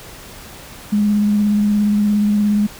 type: tone with vibrato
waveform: sine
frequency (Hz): 207.7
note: G#3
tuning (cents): 0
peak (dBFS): -12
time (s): 0.92-2.67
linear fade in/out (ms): 10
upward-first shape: triangle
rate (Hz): 17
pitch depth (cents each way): 24
effects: pink hiss -37 dBFS RMS until 2.79 s

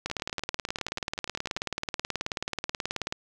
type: two click trains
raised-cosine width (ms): 0.2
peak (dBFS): -21 / -12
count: 16 / 58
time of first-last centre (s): 0.1-1.571 / 0.06-3.125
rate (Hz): 10.2 / 18.6
effects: none

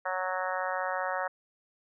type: harmonic tone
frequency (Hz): 185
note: F#3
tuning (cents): 0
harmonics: 3 / 4 / 5 / 6 / 7 / 8 / 9 / 10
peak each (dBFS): -35 / -36 / -37 / -38 / -38 / -39 / -40 / -40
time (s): 0.05-1.28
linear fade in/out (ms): 10
effects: none

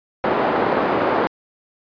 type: band-pass noise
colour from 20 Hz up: pink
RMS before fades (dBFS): -19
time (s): 0.24-1.27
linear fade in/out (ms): 0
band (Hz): 340 to 1100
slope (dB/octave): 12
effects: resampled to 11025 Hz

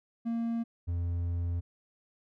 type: tone pair in turn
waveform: triangle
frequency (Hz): 231.2 / 86.28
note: A#3 / F2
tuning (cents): -14 / -20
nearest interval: octave + perfect fourth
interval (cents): 1706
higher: first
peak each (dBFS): -27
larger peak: neither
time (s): 0.25-0.64 / 0.87-1.61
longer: second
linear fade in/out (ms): 20
effects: none

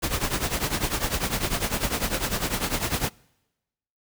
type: noise with tremolo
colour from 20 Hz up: pink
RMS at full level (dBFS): -23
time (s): 0.02-3.1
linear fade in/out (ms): 20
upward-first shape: triangle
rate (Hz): 10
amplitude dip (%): 85
effects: noise-tail reverb RT60 1.0 s tail -26 dB re dry

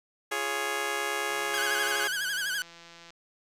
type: chord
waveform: 10% pulse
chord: Db major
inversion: first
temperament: just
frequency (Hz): 346.5 / 415.8 / 554.4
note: F4 / Ab4 / Db5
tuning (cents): -14 / +2 / 0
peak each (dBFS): -29 / -23 / -27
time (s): 0.31-2.08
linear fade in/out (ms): 10
type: click train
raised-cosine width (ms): 0.2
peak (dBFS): -32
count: 306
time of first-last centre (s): 1.3-3.105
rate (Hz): 169
type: tone with vibrato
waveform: sawtooth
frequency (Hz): 1568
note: G6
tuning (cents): 0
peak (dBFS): -25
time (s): 1.54-2.62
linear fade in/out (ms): 0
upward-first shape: sine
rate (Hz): 12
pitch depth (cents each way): 110
effects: resampled to 32000 Hz

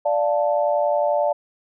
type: chord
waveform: sine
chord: D minor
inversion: none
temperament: equal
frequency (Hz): 587.3 / 698.5 / 880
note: D5 / F5 / A5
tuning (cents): 0 / 0 / 0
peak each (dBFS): -19 / -23 / -25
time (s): 0.05-1.33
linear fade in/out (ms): 10
effects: none

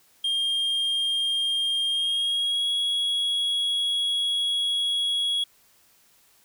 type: tone with pitch glide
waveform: triangle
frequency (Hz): 3214 to 3331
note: G7 to G#7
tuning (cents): +43 to +4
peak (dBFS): -21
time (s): 0.24-5.44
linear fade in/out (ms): 5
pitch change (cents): +61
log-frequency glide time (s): 1.88-2.7
effects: white hiss -60 dBFS RMS until 6.44 s

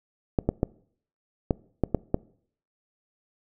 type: clicks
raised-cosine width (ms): 2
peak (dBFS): -8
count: 7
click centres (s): 0.388 / 0.49 / 0.631 / 1.508 / 1.837 / 1.947 / 2.144
effects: noise-tail reverb RT60 0.6 s tail -23 dB re dry

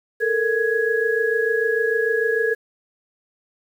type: tone cluster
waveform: sine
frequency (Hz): 438.9 / 465.6 / 1668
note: A4 / A#4 / G#6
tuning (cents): -4 / -2 / +7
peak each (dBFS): -22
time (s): 0.2-2.55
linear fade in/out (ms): 20
effects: 8-bit

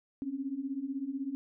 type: beating tone pair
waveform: sine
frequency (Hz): 261.6 / 277.6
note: C4 / C#4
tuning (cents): 0 / +3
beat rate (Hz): 16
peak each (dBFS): -38 / -35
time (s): 0.22-1.35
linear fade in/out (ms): 0
effects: none

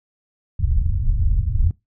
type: low-pass noise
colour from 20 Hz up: pink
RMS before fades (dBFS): -18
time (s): 0.59-1.71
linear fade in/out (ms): 2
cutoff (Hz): 100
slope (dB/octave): 24
effects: noise-tail reverb RT60 0.2 s tail -22 dB re dry

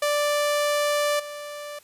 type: tone with level steps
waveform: sawtooth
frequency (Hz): 587.3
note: D5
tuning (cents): 0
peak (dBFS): -17 / -30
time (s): 0.02-1.79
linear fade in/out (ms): 5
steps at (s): 1.19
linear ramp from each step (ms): 10
effects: white hiss -55 dBFS RMS until 1.83 s + resampled to 32000 Hz

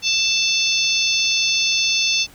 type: harmonic tone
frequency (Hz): 883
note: A5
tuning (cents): +6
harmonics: 3 / 4 / 5 / 6 / 7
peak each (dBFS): -21 / -22 / -23 / -24 / -24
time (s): 0.02-2.27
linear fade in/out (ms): 50
effects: pink hiss -47 dBFS RMS until 2.34 s

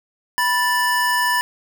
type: tone pair together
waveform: square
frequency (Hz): 980.4 / 1760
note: B5 / A6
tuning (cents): -13 / 0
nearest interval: minor seventh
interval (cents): 1013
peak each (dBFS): -20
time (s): 0.38-1.41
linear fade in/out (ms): 0
effects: 7-bit

